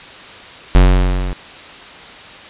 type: tone with level ramp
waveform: square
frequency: 45.8 Hz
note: F#1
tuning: 17 cents flat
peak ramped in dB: -4 to -20 dBFS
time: 0.75-1.33 s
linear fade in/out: 0 ms
effects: white hiss -35 dBFS RMS until 2.49 s + resampled to 8000 Hz